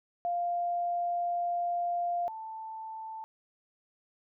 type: tone pair in turn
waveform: sine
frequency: 698 / 884 Hz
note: F5 / A5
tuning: -1 / +8 cents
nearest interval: major third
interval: 409 cents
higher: second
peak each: -28 / -38 dBFS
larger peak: first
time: 0.25-2.28 / 2.28-3.24 s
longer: first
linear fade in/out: 0 ms
effects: none